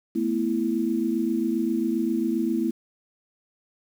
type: chord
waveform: sine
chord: A suspended second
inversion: none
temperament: just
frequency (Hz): 220 / 247.5 / 330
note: A3 / B3 / E4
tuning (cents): 0 / +4 / +2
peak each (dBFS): -27 / -27 / -25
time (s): 0.15-2.71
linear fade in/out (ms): 10
effects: 8-bit